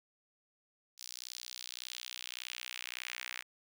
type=tone with high-pass filter sweep; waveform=sawtooth; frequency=61.74 Hz; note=B1; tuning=in tune; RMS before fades=-45 dBFS; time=0.97-3.44 s; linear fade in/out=50 ms; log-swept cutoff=5100 to 2000 Hz; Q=1.9; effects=none